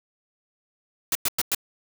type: noise bursts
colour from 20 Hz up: white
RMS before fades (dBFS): -23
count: 4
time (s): 1.12-1.548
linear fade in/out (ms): 2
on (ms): 32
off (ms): 100
effects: none